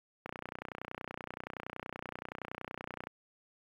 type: click train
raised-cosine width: 0.5 ms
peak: -24 dBFS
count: 87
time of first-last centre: 0.26-3.07 s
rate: 30.6 Hz
effects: high-pass 100 Hz 12 dB/octave + 10-bit